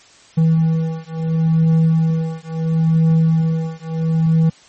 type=beating tone pair; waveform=triangle; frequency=161.5 / 162.23 Hz; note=E3 / E3; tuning=-35 / -27 cents; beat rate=0.73 Hz; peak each=-14 dBFS; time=0.37-4.5 s; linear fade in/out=10 ms; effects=white hiss -47 dBFS RMS until 4.68 s + MP3 32 kbps